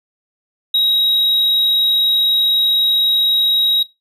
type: tone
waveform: triangle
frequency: 3816 Hz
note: A#7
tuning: 40 cents sharp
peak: -10 dBFS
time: 0.74-3.83 s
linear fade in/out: 5 ms
effects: noise-tail reverb RT60 0.2 s tail -20 dB re dry + resampled to 32000 Hz